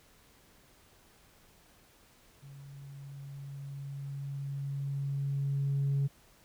sine tone with level ramp, 139.2 Hz, C#3, 8 cents sharp, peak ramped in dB -47 to -24 dBFS, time 2.42-6.08 s, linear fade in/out 20 ms, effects tanh soft clip ceiling -24 dBFS + pink hiss -62 dBFS RMS until 6.44 s

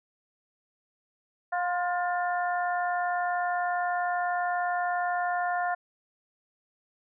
harmonic tone with a mistuned harmonic, 355.2 Hz, F4, 29 cents sharp, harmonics 2 / 3 / 4 / 5, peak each -27 / -36 / -34 / -36 dBFS, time 1.52-5.75 s, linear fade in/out 10 ms, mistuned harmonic 3, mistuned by -29 cents, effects none

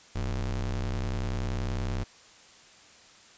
square ring-modulated tone, 65.41 Hz, C2, in tune, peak -26 dBFS, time 0.15-2.04 s, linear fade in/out 10 ms, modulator 30.1 Hz, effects white hiss -54 dBFS RMS until 3.37 s + resampled to 16000 Hz

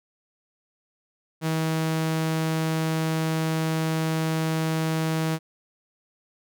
sawtooth tone, 160 Hz, D#3, 49 cents sharp, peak -19 dBFS, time 1.41-5.39 s, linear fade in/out 50 ms, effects none

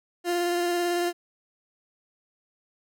30% pulse tone with vibrato, 349.2 Hz, F4, in tune, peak -21 dBFS, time 0.24-1.13 s, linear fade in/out 50 ms, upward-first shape square, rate 18 Hz, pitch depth 12 cents each way, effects none

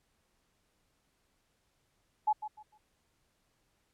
sine tone with echo, 852 Hz, G#5, 44 cents sharp, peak -24 dBFS, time 2.27-2.33 s, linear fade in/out 10 ms, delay 150 ms, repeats 3, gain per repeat -12 dB, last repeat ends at 2.78 s, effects pink hiss -75 dBFS RMS until 3.93 s + low-pass 12000 Hz 12 dB/octave

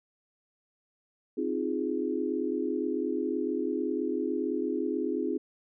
sine chord, F minor seventh, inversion second, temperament equal, 261.6 / 311.1 / 349.2 / 415.3 Hz, C4 / Eb4 / F4 / Ab4, 0 / 0 / 0 / 0 cents, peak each -33 dBFS, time 1.37-5.38 s, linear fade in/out 10 ms, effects none

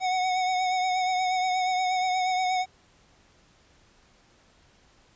square tone with vibrato, 740 Hz, F#5, in tune, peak -24 dBFS, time 0-2.66 s, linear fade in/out 50 ms, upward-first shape triangle, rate 8.4 Hz, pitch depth 33 cents each way, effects pink hiss -60 dBFS RMS until 5.15 s + resampled to 16000 Hz

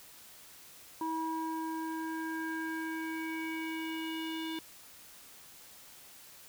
square tone with low-pass filter sweep, 322.1 Hz, E4, 40 cents flat, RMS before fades -37 dBFS, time 1.01-4.59 s, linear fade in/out 2 ms, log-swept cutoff 940 to 3400 Hz, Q 4, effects white hiss -54 dBFS RMS until 6.48 s

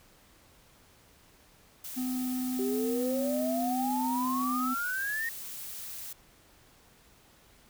blue noise, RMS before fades -41 dBFS, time 1.84-6.13 s, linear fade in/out 5 ms
triangle tone, 254 Hz, B3, 49 cents sharp, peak -28 dBFS, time 1.96-4.75 s, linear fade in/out 20 ms
sine exponential sweep, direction up, 382.4 to 1871 Hz, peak -30 dBFS, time 2.59-5.29 s, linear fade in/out 2 ms
effects pink hiss -60 dBFS RMS until 7.69 s

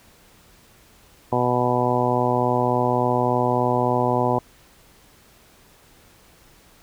harmonic tone, 123.47 Hz, B2, in tune, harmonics 1 / 2 / 3 / 4 / 5 / 6 / 7 / 8, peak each -26 / -26 / -26 / -26 / -26 / -26 / -26 / -26 dBFS, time 1.32-4.39 s, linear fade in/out 5 ms, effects pink hiss -53 dBFS RMS until 6.82 s

